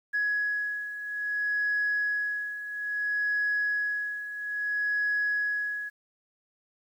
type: beating tone pair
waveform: sine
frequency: 1676 / 1676.6 Hz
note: G#6 / G#6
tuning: +15 / +16 cents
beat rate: 0.6 Hz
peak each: -32 / -27 dBFS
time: 0.13-5.9 s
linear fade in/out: 20 ms
effects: tanh soft clip ceiling -20 dBFS + 10-bit